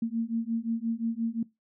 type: beating tone pair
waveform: sine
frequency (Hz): 226 / 231.7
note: A3 / A#3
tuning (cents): +47 / -10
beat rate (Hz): 5.7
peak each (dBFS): -30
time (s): 0.02-1.43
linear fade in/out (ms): 5
effects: noise-tail reverb RT60 0.2 s tail -21 dB re dry